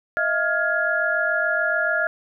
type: tone cluster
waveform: sine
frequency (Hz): 630 / 677 / 1410 / 1674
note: D#5 / E5 / F6 / G#6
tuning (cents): +21 / +46 / +16 / +13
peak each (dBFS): -26 / -29 / -22 / -24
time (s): 0.17-2.07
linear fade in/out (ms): 0
effects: none